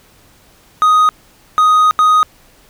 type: tone bursts at uneven times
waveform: triangle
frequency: 1248 Hz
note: D#6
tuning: 5 cents sharp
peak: -5 dBFS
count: 3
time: 0.82-1.09 / 1.58-1.91 / 1.99-2.23 s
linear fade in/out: 0 ms
effects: pink hiss -48 dBFS RMS until 2.69 s